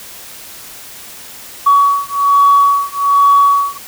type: beating tone pair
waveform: sine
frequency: 1128 / 1129.2 Hz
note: C#6 / C#6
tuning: +30 / +32 cents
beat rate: 1.2 Hz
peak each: -10 dBFS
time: 1.66-3.78 s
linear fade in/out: 10 ms
effects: tanh soft clip ceiling 0 dBFS + white hiss -33 dBFS RMS until 3.87 s